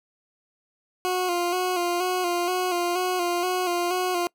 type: tone with vibrato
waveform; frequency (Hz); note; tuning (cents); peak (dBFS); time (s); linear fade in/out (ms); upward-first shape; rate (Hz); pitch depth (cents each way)
20% pulse; 357.6; F4; +41; -18; 1.05-4.27; 0; square; 2.1; 39
effects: noise-tail reverb RT60 0.1 s tail -24 dB re dry